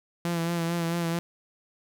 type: tone with vibrato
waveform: sawtooth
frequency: 169.1 Hz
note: E3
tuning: 44 cents sharp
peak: -22 dBFS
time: 0.25-1.19 s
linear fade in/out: 0 ms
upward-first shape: sine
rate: 4.5 Hz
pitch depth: 34 cents each way
effects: none